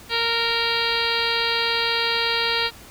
harmonic tone with a mistuned harmonic, 463.5 Hz, A#4, 10 cents flat, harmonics 1 / 2 / 3 / 4 / 5 / 6 / 7 / 8 / 9 / 10, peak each -29 / -29 / -29 / -29 / -29 / -29 / -29 / -29 / -29 / -29 dBFS, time 0.09-2.71 s, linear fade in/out 50 ms, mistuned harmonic 8, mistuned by +45 cents, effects pink hiss -44 dBFS RMS until 2.9 s

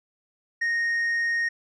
sine tone with tanh clipping, 1859 Hz, A#6, 5 cents flat, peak -23 dBFS, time 0.61-1.49 s, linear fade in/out 10 ms, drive 3 dB, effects none

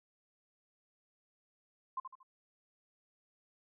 sine tone with echo, 1046.5 Hz, C6, in tune, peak -34 dBFS, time 1.97-2 s, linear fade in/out 5 ms, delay 77 ms, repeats 3, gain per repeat -8 dB, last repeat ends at 2.231 s, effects none

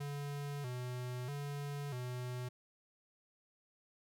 square tone with vibrato, 133.7 Hz, C3, 38 cents sharp, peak -40 dBFS, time 0-2.49 s, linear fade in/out 10 ms, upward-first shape square, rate 0.78 Hz, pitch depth 120 cents each way, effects none

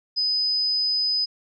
sine tone, 5010 Hz, D#8, 11 cents sharp, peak -20 dBFS, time 0.16-1.26 s, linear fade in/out 20 ms, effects none

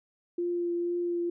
sine tone with vibrato, 347.3 Hz, F4, 10 cents flat, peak -27 dBFS, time 0.38-1.3 s, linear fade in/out 5 ms, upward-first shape triangle, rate 2.1 Hz, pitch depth 14 cents each way, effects none

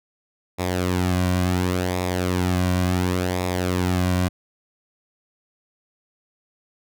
sawtooth tone with flanger, 90.7 Hz, F#2, 34 cents flat, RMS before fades -22 dBFS, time 0.58-4.29 s, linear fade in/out 20 ms, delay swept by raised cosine 0.66 to 2.36 ms, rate 0.7 Hz, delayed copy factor -0.6, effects none

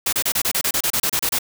white noise bursts, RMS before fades -20 dBFS, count 14, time 0.06-1.388 s, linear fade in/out 5 ms, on 67 ms, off 30 ms, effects none

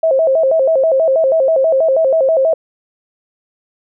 sine tone with vibrato, 587.3 Hz, D5, in tune, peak -9 dBFS, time 0.03-2.54 s, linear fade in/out 5 ms, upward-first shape square, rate 6.2 Hz, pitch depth 170 cents each way, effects none

